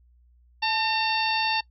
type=harmonic tone with a mistuned harmonic; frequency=906 Hz; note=A#5; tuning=50 cents flat; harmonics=1 / 2 / 3 / 4 / 5 / 6; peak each=-26 / -32 / -28 / -32 / -30 / -40 dBFS; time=0.62-1.61 s; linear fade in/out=10 ms; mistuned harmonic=1; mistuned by=-60 cents; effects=noise-tail reverb RT60 0.1 s tail -22 dB re dry + added 60 Hz sine -55 dBFS peak until 1.7 s